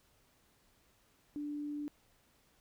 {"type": "tone", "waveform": "sine", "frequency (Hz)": 293.7, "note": "D4", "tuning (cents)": 0, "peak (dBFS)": -37, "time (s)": [1.36, 1.88], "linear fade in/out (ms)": 0, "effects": ["pink hiss -70 dBFS RMS until 2.6 s"]}